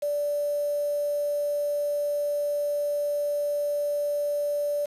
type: tone with quantisation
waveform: sine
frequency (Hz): 583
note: D5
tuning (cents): -13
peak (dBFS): -24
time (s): 0.02-4.86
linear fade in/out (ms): 10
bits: 7
effects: resampled to 32000 Hz